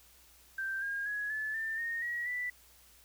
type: tone with pitch steps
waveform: sine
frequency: 1568 / 1620.5 / 1674.7 / 1730.8 / 1788.7 / 1848.6 / 1910.5 / 1974.4 Hz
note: G6 / G#6 / G#6 / A6 / A6 / A#6 / A#6 / B6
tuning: 0 / -43 / +14 / -29 / +28 / -15 / +42 / -1 cents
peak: -33 dBFS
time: 0.58-2.5 s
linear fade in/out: 5 ms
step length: 240 ms
effects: added 60 Hz sine -66 dBFS peak until 3.04 s + white hiss -61 dBFS RMS until 3.04 s